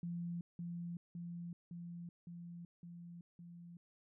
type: tone with echo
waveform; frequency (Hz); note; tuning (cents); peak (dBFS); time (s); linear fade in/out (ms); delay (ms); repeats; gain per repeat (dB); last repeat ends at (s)
sine; 172.1; F3; -25; -39; 0.03-0.41; 2; 560; 6; -2; 3.77
effects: none